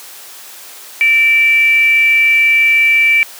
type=tone with frequency modulation; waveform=sine; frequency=2327 Hz; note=D7; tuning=17 cents flat; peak=-7 dBFS; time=1.01-3.23 s; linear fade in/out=0 ms; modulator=507 Hz; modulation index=0.26; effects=white hiss -34 dBFS RMS until 3.39 s + high-pass 400 Hz 12 dB/octave